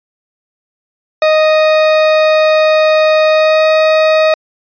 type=tone with pitch glide; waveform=40% pulse; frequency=622.3 to 627.4 Hz; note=D#5 to D#5; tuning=0 to +14 cents; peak=-6 dBFS; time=1.22-4.34 s; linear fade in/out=2 ms; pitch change=+14 cents; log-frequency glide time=3.29-3.66 s; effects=resampled to 11025 Hz